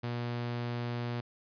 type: tone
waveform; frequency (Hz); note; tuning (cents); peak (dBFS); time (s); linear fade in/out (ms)
sawtooth; 120; B2; -49; -29; 0.03-1.21; 10
effects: resampled to 11025 Hz